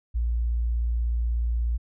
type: tone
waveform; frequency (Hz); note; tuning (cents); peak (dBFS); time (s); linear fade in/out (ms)
sine; 58.27; A#1; 0; -22; 0.14-1.78; 20
effects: none